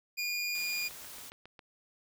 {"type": "tone", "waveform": "25% pulse", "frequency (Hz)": 2428, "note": "D#7", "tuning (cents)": -43, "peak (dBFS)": -28, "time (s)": [0.17, 0.89], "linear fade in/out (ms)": 20}
{"type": "noise", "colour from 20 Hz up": "white", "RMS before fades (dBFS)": -47, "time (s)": [0.55, 1.3], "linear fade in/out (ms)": 0}
{"type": "click train", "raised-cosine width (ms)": 0.3, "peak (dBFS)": -34, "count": 6, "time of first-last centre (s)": [0.91, 1.592], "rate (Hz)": 7.33}
{"effects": []}